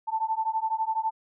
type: beating tone pair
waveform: sine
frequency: 880 / 892 Hz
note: A5 / A5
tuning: 0 / +23 cents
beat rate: 12 Hz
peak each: -28 dBFS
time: 0.07-1.11 s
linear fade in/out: 20 ms
effects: none